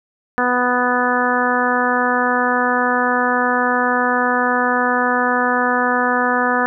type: harmonic tone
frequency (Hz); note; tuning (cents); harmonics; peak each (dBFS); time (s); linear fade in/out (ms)
247.6; B3; +5; 1 / 2 / 3 / 4 / 5 / 6 / 7; -22 / -22 / -22 / -22 / -22 / -22 / -22; 0.38-6.66; 0
effects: none